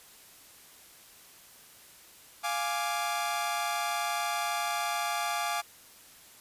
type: chord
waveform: sawtooth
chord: D diminished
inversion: first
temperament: equal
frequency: 698.5 / 830.6 / 1174.7 Hz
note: F5 / Ab5 / D6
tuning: 0 / 0 / 0 cents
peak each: -30 dBFS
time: 2.43-5.62 s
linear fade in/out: 20 ms
effects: white hiss -54 dBFS RMS until 6.4 s + resampled to 32000 Hz